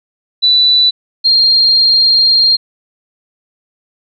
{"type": "tone pair in turn", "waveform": "sine", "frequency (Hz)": [3972, 4208], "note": ["B7", "C8"], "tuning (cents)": [9, 9], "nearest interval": "minor second", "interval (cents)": 100, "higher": "second", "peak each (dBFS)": -6, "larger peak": "neither", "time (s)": [[0.42, 0.91], [1.24, 2.57]], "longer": "second", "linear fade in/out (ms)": 20, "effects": []}